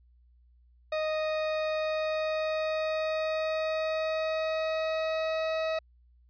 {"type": "tone with pitch glide", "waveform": "40% pulse", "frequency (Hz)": [622.3, 639.1], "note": ["D#5", "D#5"], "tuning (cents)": [0, 46], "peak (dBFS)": -27, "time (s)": [0.92, 5.79], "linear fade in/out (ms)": 5, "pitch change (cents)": 46, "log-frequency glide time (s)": [1.75, 5.54], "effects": ["added 60 Hz sine -58 dBFS peak until 6.29 s", "resampled to 11025 Hz"]}